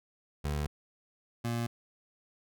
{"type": "tone pair in turn", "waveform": "25% pulse", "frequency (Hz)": [73.8, 117.65], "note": ["D2", "A#2"], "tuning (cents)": [9, 16], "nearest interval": "minor sixth", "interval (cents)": 807, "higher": "second", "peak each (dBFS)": -27, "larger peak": "neither", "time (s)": [[0.44, 0.67], [1.44, 1.67]], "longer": "neither", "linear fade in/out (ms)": 10, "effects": []}